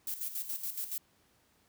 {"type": "noise with tremolo", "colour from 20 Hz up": "violet", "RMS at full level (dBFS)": -36, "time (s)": [0.07, 0.98], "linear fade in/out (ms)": 2, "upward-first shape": "square", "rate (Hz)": 7.1, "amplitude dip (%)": 65, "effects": ["pink hiss -69 dBFS RMS until 1.68 s", "high-pass 60 Hz 12 dB/octave"]}